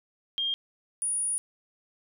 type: tone pair in turn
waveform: sine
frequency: 3213 / 9664 Hz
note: G7 / D9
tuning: +42 / +48 cents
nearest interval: octave + perfect fifth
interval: 1906 cents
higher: second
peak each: -26 dBFS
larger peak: neither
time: 0.38-0.54 / 1.02-1.38 s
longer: second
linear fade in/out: 0 ms
effects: none